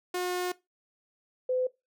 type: tone pair in turn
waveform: sawtooth / sine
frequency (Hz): 360.3 / 508.5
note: F#4 / C5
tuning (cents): -46 / -50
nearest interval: tritone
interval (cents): 596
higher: second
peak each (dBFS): -25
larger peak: neither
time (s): 0.14-0.52 / 1.49-1.67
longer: first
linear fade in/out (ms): 5
effects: noise-tail reverb RT60 0.2 s tail -19 dB re dry